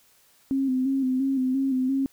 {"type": "tone with vibrato", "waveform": "sine", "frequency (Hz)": 263.7, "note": "C4", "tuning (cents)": 14, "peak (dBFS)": -21, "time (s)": [0.51, 2.06], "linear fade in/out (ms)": 0, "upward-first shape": "square", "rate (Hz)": 2.9, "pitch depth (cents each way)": 43, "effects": ["white hiss -60 dBFS RMS until 2.12 s"]}